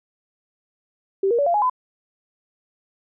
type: tone with pitch steps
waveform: sine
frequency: 389.3 / 471.1 / 570 / 689.7 / 834.5 / 1009.7 Hz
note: G4 / A#4 / C#5 / F5 / G#5 / B5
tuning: -12 / +18 / +48 / -22 / +8 / +38 cents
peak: -16 dBFS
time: 1.23-1.698 s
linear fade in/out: 5 ms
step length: 78 ms
effects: none

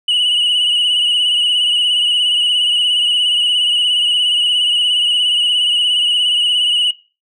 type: tone with vibrato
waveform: sine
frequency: 2928 Hz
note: F#7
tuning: 19 cents flat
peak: -9 dBFS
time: 0.08-6.91 s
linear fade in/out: 5 ms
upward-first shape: sine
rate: 17 Hz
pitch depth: 47 cents each way
effects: noise-tail reverb RT60 0.3 s tail -18 dB re dry + tanh soft clip ceiling -10 dBFS

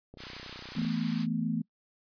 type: click train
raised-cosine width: 2 ms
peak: -34 dBFS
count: 23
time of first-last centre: 0.14-0.85 s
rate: 31 Hz
type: high-pass noise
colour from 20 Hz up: white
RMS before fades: -40 dBFS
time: 0.17-1.27 s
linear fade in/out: 50 ms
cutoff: 860 Hz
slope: 24 dB/octave
type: chord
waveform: sine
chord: E suspended fourth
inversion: none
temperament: equal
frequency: 164.81 / 220 / 246.9 Hz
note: E3 / A3 / B3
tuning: 0 / 0 / 0 cents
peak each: -33 / -31 / -33 dBFS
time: 0.76-1.62 s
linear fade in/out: 10 ms
effects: noise-tail reverb RT60 0.1 s tail -24 dB re dry + resampled to 11025 Hz

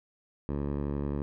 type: tone with low-pass filter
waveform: 10% pulse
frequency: 71.5 Hz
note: D2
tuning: 46 cents flat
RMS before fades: -32 dBFS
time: 0.49-1.22 s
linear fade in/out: 0 ms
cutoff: 830 Hz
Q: 0.51
effects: none

